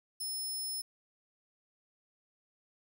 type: tone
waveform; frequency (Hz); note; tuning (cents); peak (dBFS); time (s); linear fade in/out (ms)
15% pulse; 5250; E8; -8; -30; 0.2-0.82; 10
effects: none